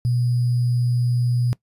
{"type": "tone with sample-and-hold", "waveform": "sine", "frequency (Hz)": 122.1, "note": "B2", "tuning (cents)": -19, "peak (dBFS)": -17, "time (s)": [0.05, 1.53], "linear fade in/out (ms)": 0, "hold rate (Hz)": 4900, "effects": ["noise-tail reverb RT60 0.1 s tail -20 dB re dry", "resampled to 32000 Hz"]}